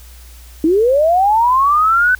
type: linear sweep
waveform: sine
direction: up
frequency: 302.9 to 1521 Hz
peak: -9 dBFS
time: 0.64-2.15 s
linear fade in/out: 2 ms
effects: added 60 Hz sine -36 dBFS peak until 2.19 s + white hiss -44 dBFS RMS until 2.19 s